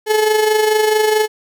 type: tone with amplitude modulation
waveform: 35% pulse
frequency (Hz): 430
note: A4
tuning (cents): -40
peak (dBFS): -8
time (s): 0.06-1.28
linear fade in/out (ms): 50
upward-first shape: sine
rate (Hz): 24.6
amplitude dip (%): 50
effects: none